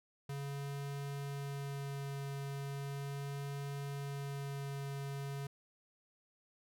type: tone with vibrato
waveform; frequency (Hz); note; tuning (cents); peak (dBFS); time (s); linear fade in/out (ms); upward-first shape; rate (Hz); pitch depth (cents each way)
square; 140; C#3; +18; -40; 0.29-5.47; 5; sine; 0.37; 9
effects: none